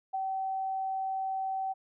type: tone with ADSR envelope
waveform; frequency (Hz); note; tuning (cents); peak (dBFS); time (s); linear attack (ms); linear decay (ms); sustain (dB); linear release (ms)
sine; 767; G5; -38; -28; 0.13-1.74; 17; 18; -2; 25
effects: none